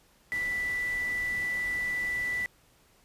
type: tone in noise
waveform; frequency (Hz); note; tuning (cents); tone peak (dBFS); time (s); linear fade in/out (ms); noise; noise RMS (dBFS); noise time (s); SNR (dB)
sine; 1975.5; B6; 0; -28; 0.32-2.46; 0; pink; -45; 0.32-2.46; +14
effects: pink hiss -63 dBFS RMS until 3.04 s + resampled to 32000 Hz